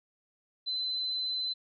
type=tone; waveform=sine; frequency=4043 Hz; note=B7; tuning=40 cents sharp; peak=-30 dBFS; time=0.66-1.54 s; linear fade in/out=20 ms; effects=none